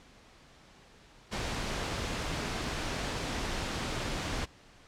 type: noise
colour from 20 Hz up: pink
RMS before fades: -34 dBFS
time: 1.31-4.46 s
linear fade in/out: 20 ms
effects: pink hiss -57 dBFS RMS until 4.87 s + low-pass 6000 Hz 12 dB/octave